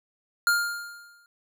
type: tone with exponential decay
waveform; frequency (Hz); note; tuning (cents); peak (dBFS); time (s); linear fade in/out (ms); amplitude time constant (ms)
square; 1406; F6; +11; -18; 0.47-1.26; 1; 170
effects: none